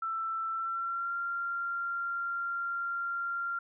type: tone with pitch glide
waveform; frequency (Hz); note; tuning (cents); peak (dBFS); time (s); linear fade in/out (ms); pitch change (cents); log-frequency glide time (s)
sine; 1332 to 1384.6; E6 to F6; +18 to -15; -31; 0.02-3.59; 5; +67; 0.5-1.14
effects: none